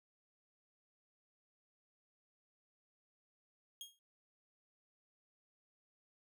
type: tone with exponential decay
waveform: sawtooth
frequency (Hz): 3258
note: G#7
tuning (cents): -34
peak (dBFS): -40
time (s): 3.81-3.99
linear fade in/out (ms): 1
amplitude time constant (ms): 39
effects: none